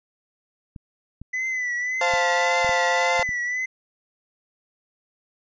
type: clicks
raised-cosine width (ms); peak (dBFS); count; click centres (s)
5; -25; 7; 0.762 / 1.216 / 2.138 / 2.646 / 2.693 / 3.195 / 3.291
type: tone with vibrato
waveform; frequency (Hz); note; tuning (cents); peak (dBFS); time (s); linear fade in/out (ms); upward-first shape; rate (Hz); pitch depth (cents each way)
triangle; 2000; B6; +21; -22; 1.33-3.66; 10; triangle; 1.8; 68
type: chord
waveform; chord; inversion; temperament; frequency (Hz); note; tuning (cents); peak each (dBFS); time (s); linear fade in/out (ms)
35% pulse; F major; second; equal; 523.3 / 698.5 / 880; C5 / F5 / A5; 0 / 0 / 0; -23; 2.01-3.23; 2
effects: resampled to 16000 Hz